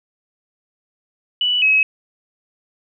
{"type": "tone pair in turn", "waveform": "sine", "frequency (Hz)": [2960, 2560], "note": ["F#7", "D#7"], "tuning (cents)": [0, 49], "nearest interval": "minor third", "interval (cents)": 251, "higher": "first", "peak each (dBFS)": [-15, -11], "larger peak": "second", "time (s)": [[1.41, 1.62], [1.62, 1.83]], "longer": "neither", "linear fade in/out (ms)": 2, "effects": []}